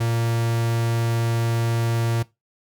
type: tone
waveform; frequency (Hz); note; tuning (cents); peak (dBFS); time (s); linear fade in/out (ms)
45% pulse; 115.9; A#2; -10; -20; 0-2.23; 10
effects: noise-tail reverb RT60 0.2 s tail -19 dB re dry